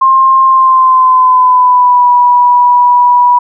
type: tone with pitch glide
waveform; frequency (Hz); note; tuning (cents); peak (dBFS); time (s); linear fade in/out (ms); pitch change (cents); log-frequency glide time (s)
sine; 1060 to 977.7; C6 to B5; +22 to -18; -3; 0.01-3.39; 10; -140; 0.44-2.1
effects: none